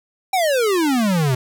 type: exponential sweep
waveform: square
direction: down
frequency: 791 to 123.47 Hz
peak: -16 dBFS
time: 0.33-1.35 s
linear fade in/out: 5 ms
effects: none